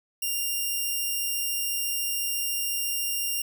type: tone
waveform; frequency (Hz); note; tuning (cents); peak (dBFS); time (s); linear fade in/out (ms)
5% pulse; 2794; F7; 0; -17; 0.22-3.42; 5
effects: none